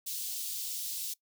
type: high-pass noise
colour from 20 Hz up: white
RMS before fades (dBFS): -37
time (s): 0.06-1.14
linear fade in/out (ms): 10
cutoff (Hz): 3400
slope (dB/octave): 24
effects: noise-tail reverb RT60 0.1 s tail -21 dB re dry